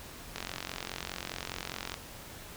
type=click train; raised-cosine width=0.2 ms; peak=-18 dBFS; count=72; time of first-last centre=0.36-1.941 s; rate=44.9 Hz; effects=pink hiss -47 dBFS RMS until 2.56 s